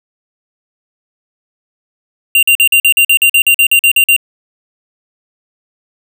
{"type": "tone bursts", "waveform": "square", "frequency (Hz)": 2776, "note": "F7", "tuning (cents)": -11, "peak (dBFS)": -6, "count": 15, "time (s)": [2.35, 4.164], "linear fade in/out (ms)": 2, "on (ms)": 78, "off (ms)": 46, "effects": []}